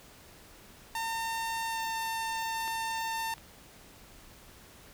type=tone with pitch glide; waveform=sawtooth; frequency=908 to 901.7 Hz; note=A#5 to A5; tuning=-46 to +42 cents; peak=-28 dBFS; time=0.95-3.34 s; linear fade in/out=2 ms; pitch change=-12 cents; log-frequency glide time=1.68-1.8 s
type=clicks; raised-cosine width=0.3 ms; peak=-39 / -29 / -33 dBFS; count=3; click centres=2.063 / 2.678 / 3.381 s
effects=pink hiss -54 dBFS RMS until 4.93 s